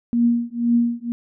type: tone with tremolo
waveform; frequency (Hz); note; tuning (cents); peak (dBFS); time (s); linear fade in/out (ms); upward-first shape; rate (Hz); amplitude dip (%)
sine; 236.5; A#3; +25; -12; 0.13-1.12; 0; triangle; 2; 100
effects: none